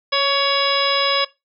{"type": "harmonic tone with a mistuned harmonic", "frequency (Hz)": 560, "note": "C#5", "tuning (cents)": 18, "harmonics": [1, 2, 3, 4, 5, 6, 7, 9], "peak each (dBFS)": [-22, -21, -27, -25, -26, -23, -26, -24], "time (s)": [0.12, 1.25], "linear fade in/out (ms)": 10, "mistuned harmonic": 1, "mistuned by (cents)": -17, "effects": ["noise-tail reverb RT60 0.2 s tail -18 dB re dry"]}